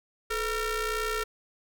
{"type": "ring-modulated tone", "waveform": "sawtooth", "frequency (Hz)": 463.5, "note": "A#4", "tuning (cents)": -10, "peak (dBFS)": -21, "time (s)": [0.3, 1.24], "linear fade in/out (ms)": 10, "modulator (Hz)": 896, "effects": []}